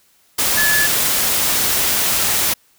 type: tone in noise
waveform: sine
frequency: 1716 Hz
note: A6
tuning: 44 cents flat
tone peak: -15 dBFS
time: 0.57-0.87 s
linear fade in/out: 10 ms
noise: white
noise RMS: -17 dBFS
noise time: 0.38-2.54 s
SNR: -1 dB
effects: white hiss -56 dBFS RMS until 2.78 s